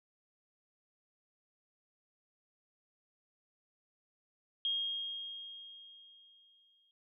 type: tone with exponential decay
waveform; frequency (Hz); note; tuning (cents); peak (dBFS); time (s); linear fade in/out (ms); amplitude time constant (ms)
sine; 3247; G#7; -40; -30; 4.65-6.91; 1; 490
effects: none